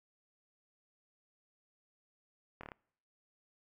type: slowing click train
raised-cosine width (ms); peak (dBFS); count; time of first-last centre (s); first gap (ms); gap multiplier
0.5; -30; 5; 2.61-2.718; 24; 1.08
effects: noise-tail reverb RT60 0.7 s tail -26 dB re dry